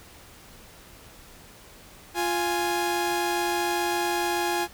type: tone pair together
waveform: sawtooth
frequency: 349.2 / 830.5 Hz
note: F4 / G#5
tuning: 0 / 0 cents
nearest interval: octave + minor third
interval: 1500 cents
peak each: -23 dBFS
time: 2.14-4.68 s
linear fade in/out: 50 ms
effects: pink hiss -49 dBFS RMS until 4.73 s